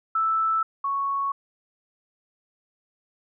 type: tone pair in turn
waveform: sine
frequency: 1318.5 / 1108.7 Hz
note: E6 / C#6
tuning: 0 / 0 cents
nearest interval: minor third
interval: 300 cents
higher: first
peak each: -20 / -23 dBFS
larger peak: first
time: 0.15-0.63 / 0.84-1.32 s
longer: neither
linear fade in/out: 5 ms
effects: none